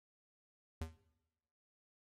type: tone with exponential decay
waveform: square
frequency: 80.4 Hz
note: E2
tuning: 43 cents flat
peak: -36 dBFS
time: 0.81-0.97 s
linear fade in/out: 5 ms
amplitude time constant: 34 ms
effects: noise-tail reverb RT60 1.0 s tail -19 dB re dry + MP3 64 kbps